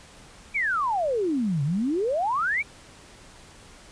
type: exponential two-way sweep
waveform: sine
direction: down then up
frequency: 2394 to 134.7 to 2394 Hz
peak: -22 dBFS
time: 0.54-2.63 s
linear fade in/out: 20 ms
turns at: 1.63 s
effects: pink hiss -49 dBFS RMS until 3.91 s + resampled to 22050 Hz